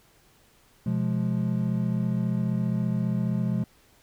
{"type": "chord", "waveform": "triangle", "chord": "F diminished", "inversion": "second", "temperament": "just", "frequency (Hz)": [125.72, 174.61, 209.5], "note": ["Cb3", "F3", "Ab3"], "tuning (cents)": [31, 0, 15], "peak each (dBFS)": -26, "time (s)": [0.86, 3.64], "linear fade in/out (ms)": 5, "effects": ["pink hiss -60 dBFS RMS until 4.02 s"]}